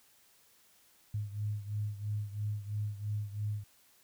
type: beating tone pair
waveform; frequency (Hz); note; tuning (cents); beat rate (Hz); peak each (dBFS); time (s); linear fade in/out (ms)
sine; 103.83 / 106.83; G#2 / G#2; 0 / +49; 3; -35 / -39; 1.14-3.64; 5
effects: white hiss -65 dBFS RMS until 4.03 s